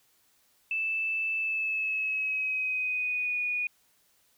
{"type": "tone with pitch glide", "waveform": "sine", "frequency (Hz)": [2637, 2460], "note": ["E7", "D#7"], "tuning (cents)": [0, -20], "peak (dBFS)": -27, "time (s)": [0.71, 3.67], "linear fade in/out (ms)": 2, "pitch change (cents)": -120, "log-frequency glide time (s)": [1.37, 3.4], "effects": ["white hiss -67 dBFS RMS until 4.37 s"]}